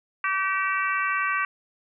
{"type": "harmonic tone", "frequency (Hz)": 384.4, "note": "G4", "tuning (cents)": -34, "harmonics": [3, 4, 5, 6, 7], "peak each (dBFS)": [-26, -28, -30, -32, -33], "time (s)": [0.24, 1.45], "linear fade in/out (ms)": 2, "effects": []}